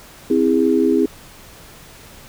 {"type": "chord", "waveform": "sine", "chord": "C augmented", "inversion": "none", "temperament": "just", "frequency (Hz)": [261.6, 327, 408.8], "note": ["C4", "E4", "G#4"], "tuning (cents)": [0, -14, -27], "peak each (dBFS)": -17, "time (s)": [0.3, 1.06], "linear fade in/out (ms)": 5, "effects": ["pink hiss -42 dBFS RMS until 2.28 s"]}